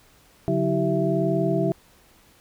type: tone cluster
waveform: sine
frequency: 142.3 / 183 / 325.5 / 386.4 / 662 Hz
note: C#3 / F#3 / E4 / G4 / E5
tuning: +46 / -19 / -22 / -25 / +7 cents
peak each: -26 dBFS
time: 0.48-1.72 s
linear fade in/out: 0 ms
effects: pink hiss -56 dBFS RMS until 2.4 s